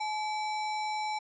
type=tone with sample-and-hold; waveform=sine; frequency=855 Hz; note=A5; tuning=50 cents flat; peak=-30 dBFS; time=0-1.19 s; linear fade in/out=10 ms; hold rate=3150 Hz; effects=resampled to 16000 Hz